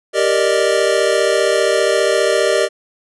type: chord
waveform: square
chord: Eb major seventh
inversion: first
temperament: equal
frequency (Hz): 392 / 466.2 / 587.3 / 622.3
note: G4 / Bb4 / D5 / Eb5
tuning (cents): 0 / 0 / 0 / 0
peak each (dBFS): -19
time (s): 0.13-2.69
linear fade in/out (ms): 50
effects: resampled to 24000 Hz